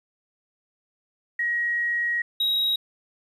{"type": "tone pair in turn", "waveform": ["sine", "triangle"], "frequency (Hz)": [1896, 3816], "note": ["A#6", "A#7"], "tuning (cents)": [29, 40], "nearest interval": "octave", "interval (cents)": 1211, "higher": "second", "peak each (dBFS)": [-22, -19], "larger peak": "second", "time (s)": [[1.39, 2.22], [2.4, 2.76]], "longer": "first", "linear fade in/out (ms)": 5, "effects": ["resampled to 32000 Hz", "10-bit"]}